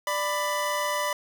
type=tone pair together; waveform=25% pulse; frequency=590.4 / 993 Hz; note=D5 / B5; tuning=+9 / +9 cents; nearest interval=major sixth; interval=900 cents; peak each=-25 / -24 dBFS; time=0.07-1.13 s; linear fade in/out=2 ms; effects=none